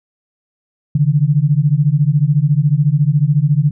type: beating tone pair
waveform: sine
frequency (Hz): 140 / 154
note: C#3 / D#3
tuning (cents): +18 / -17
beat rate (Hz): 14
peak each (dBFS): -13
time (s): 0.95-3.71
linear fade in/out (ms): 5
effects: none